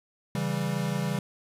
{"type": "chord", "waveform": "square", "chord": "C# diminished", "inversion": "none", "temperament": "equal", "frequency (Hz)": [138.59, 164.81, 196], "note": ["C#3", "E3", "G3"], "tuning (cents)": [0, 0, 0], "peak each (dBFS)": -32, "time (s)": [0.35, 1.19], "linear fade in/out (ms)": 2, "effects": ["resampled to 32000 Hz", "10-bit"]}